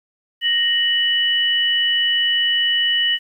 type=tone pair together; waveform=sine; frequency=1864.7 / 2960 Hz; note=A#6 / F#7; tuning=0 / 0 cents; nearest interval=minor sixth; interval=800 cents; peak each=-21 / -16 dBFS; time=0.41-3.19 s; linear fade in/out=50 ms; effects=9-bit